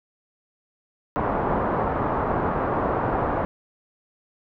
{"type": "low-pass noise", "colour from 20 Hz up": "white", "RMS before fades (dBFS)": -24, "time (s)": [1.16, 3.45], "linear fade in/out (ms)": 0, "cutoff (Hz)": 1100, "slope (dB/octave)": 24, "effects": []}